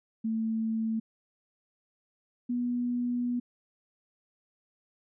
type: tone pair in turn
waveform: sine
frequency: 222.9 / 243.7 Hz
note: A3 / B3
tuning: +23 / -23 cents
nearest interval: major second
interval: 154 cents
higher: second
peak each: -27 dBFS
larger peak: neither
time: 0.24-1 / 2.49-3.4 s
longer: second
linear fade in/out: 10 ms
effects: none